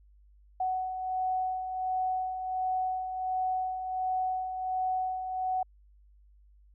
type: beating tone pair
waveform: sine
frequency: 744 / 745.4 Hz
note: F#5 / F#5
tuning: +9 / +13 cents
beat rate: 1.4 Hz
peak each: -38 / -29 dBFS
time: 0.6-5.63 s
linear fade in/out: 5 ms
effects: added 50 Hz sine -56 dBFS peak until 6.74 s